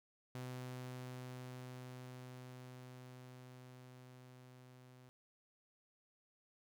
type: tone with level ramp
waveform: sawtooth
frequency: 126.7 Hz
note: B2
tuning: 45 cents sharp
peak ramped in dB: -40 to -55 dBFS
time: 0.35-5.09 s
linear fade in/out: 0 ms
effects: none